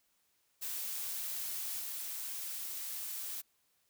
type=noise with level steps; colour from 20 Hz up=blue; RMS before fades=-39 / -41 dBFS; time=0.61-3.42 s; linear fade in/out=20 ms; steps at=1.79 s; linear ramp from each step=20 ms; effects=white hiss -75 dBFS RMS until 3.89 s